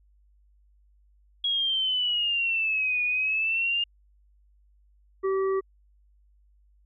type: exponential two-way sweep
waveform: sine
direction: down then up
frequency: 3322 to 2449 to 2830 Hz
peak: -23 dBFS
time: 1.44-3.84 s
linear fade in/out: 5 ms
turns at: 3.03 s
type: harmonic tone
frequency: 385 Hz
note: G4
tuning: 31 cents flat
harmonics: 1 / 3 / 5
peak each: -23 / -33 / -43 dBFS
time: 5.23-5.61 s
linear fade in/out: 20 ms
effects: added 50 Hz sine -58 dBFS peak until 6.85 s